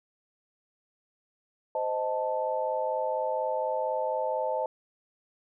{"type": "chord", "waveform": "sine", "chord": "A diminished", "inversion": "first", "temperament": "equal with one note detuned", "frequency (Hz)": [518.1, 622.3, 880], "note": ["C5", "Eb5", "A5"], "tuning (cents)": [-17, 0, 0], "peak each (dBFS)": -31, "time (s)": [1.75, 4.66], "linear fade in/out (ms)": 2, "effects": []}